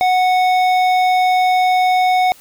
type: tone with hard clipping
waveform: sine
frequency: 737 Hz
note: F#5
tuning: 7 cents flat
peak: -13 dBFS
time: 0.01-2.32 s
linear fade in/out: 0 ms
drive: 11 dB
effects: white hiss -45 dBFS RMS until 2.4 s